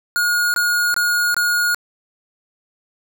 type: tone bursts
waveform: square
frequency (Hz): 1437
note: F6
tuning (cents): +49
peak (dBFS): -16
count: 4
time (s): 0.16-1.746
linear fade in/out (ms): 0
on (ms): 380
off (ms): 22
effects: none